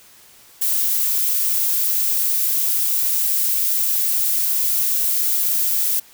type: noise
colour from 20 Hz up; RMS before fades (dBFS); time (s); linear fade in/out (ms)
violet; -19; 0.61-6; 10
effects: white hiss -48 dBFS RMS until 6.13 s